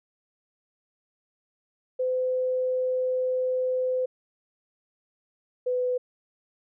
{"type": "tone pair in turn", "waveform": "sine", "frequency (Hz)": [510, 500.1], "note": ["C5", "B4"], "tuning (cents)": [-44, 22], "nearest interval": "unison", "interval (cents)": 34, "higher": "first", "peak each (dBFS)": -23, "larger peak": "neither", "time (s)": [[1.99, 4.06], [5.66, 5.98]], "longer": "first", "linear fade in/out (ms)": 10, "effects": []}